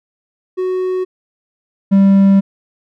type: tone pair in turn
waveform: triangle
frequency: 370 / 196 Hz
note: F#4 / G3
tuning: 0 / 0 cents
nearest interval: major seventh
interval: 1100 cents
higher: first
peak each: -13 / -4 dBFS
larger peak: second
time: 0.57-1.05 / 1.91-2.41 s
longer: second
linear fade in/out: 20 ms
effects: none